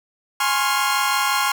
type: chord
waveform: sawtooth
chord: Db major seventh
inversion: second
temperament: equal with one note detuned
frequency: 830.6 / 1046.5 / 1092.2 / 1396.9 Hz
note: Ab5 / C6 / Db6 / F6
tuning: 0 / 0 / -26 / 0 cents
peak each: -20 dBFS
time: 0.4-1.52 s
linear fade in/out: 5 ms
effects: 8-bit